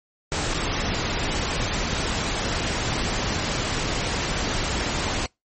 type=noise with dropouts; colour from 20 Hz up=pink; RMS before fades=-25 dBFS; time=0.32-5.26 s; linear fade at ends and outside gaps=0 ms; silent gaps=0.537-0.544 s; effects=noise-tail reverb RT60 0.2 s tail -26 dB re dry + MP3 32 kbps